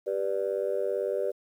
sine chord, G major, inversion none, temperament just, 392 / 490 / 588 Hz, G4 / B4 / D5, 0 / -14 / +2 cents, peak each -30 dBFS, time 0.06-1.32 s, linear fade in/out 20 ms, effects tanh soft clip ceiling -18 dBFS + 10-bit

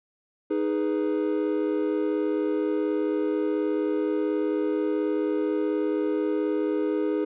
triangle chord, G# minor, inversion second, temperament equal, 311.1 / 415.3 / 493.9 Hz, D#4 / G#4 / B4, 0 / 0 / 0 cents, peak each -24 / -25 / -29 dBFS, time 0.5-7.25 s, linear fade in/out 10 ms, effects resampled to 8000 Hz

